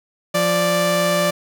sawtooth tone pair together, 174.61 / 587.3 Hz, F3 / D5, 0 / 0 cents, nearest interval octave + major sixth, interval 2100 cents, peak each -18 / -13 dBFS, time 0.34-1.31 s, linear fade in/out 10 ms, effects none

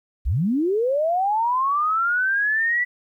sine linear sweep, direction up, 43.65 to 1975.5 Hz, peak -18 dBFS, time 0.25-2.85 s, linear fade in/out 20 ms, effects 10-bit

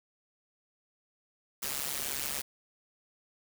white noise with amplitude modulation, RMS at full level -31 dBFS, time 1.62-2.42 s, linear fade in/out 10 ms, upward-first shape sine, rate 141 Hz, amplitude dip 95%, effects none

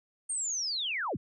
sine linear sweep, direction down, 8870 to 47.99 Hz, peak -30 dBFS, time 0.29-1.17 s, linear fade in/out 10 ms, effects none

